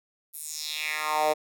10% pulse tone with high-pass filter sweep, 153.4 Hz, D#3, 24 cents flat, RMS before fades -29 dBFS, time 0.33-1.34 s, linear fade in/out 20 ms, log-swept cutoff 12000 to 520 Hz, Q 2.9, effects none

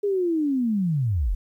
sine linear sweep, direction down, 415.3 to 34.69 Hz, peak -20 dBFS, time 0.03-1.35 s, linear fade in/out 10 ms, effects 10-bit

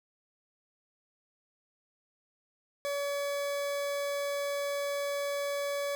40% pulse tone, 568 Hz, C#5, 42 cents sharp, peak -30 dBFS, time 2.85-5.95 s, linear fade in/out 0 ms, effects none

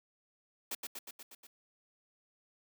white noise with echo, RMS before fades -38 dBFS, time 0.71-0.75 s, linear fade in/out 5 ms, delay 120 ms, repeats 6, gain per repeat -3 dB, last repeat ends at 1.47 s, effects high-pass 200 Hz 12 dB/octave

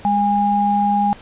sine tone pair together, 204.3 / 817.2 Hz, G#3 / G#5, -28 / -28 cents, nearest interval 2 octaves, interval 2400 cents, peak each -19 / -15 dBFS, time 0.05-1.13 s, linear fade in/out 0 ms, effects pink hiss -41 dBFS RMS until 1.21 s + resampled to 8000 Hz

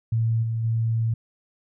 sine tone with level steps, 113.6 Hz, A#2, 44 cents flat, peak -19 / -23 / -20 dBFS, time 0.12-1.14 s, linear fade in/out 5 ms, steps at 0.42 / 0.63 s, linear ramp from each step 20 ms, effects none

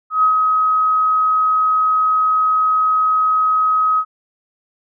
sine tone with ADSR envelope, 1268 Hz, D#6, 32 cents sharp, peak -9 dBFS, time 0.1-4.05 s, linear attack 130 ms, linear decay 100 ms, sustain -3 dB, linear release 64 ms, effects none

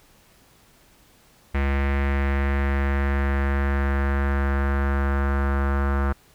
square tone with low-pass filter sweep, 69.3 Hz, C#2, in tune, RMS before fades -22 dBFS, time 1.54-6.13 s, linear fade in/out 10 ms, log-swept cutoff 2100 to 1400 Hz, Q 3.1, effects pink hiss -56 dBFS RMS until 6.34 s

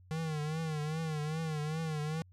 square tone with vibrato, 155.8 Hz, D#3, 3 cents sharp, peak -34 dBFS, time 0.11-2.22 s, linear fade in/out 0 ms, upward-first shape triangle, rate 2.5 Hz, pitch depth 92 cents each way, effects added 91 Hz sine -56 dBFS peak until 2.32 s + low-pass 9000 Hz 12 dB/octave

